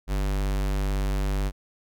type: tone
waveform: square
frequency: 49 Hz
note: G1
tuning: in tune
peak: -24 dBFS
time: 0.07-1.52 s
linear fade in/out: 50 ms
effects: none